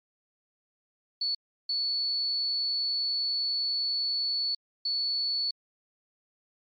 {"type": "tone bursts at uneven times", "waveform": "sine", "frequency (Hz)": 4435, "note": "C#8", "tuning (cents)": 0, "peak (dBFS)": -26, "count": 3, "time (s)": [[1.21, 1.35], [1.69, 4.55], [4.85, 5.51]], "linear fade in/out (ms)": 5, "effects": ["MP3 32 kbps"]}